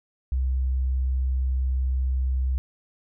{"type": "tone", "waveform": "sine", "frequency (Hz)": 64.7, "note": "C2", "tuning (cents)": -19, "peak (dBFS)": -21, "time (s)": [0.32, 2.58], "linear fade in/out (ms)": 0, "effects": []}